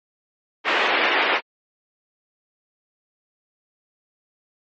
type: band-pass noise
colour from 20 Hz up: white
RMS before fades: -20 dBFS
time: 0.64-1.41 s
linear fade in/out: 50 ms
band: 320 to 2700 Hz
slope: 24 dB/octave
effects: MP3 32 kbps